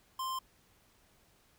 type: tone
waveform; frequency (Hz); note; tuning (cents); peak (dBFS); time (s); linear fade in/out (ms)
square; 1046.5; C6; 0; -35; 0.19-0.39; 5
effects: pink hiss -67 dBFS RMS until 1.58 s